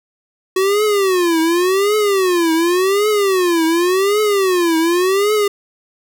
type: tone with vibrato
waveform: square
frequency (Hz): 371.1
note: F#4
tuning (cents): +5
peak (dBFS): -13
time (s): 0.56-5.48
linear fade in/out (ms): 5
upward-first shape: triangle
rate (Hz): 0.89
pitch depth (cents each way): 260
effects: none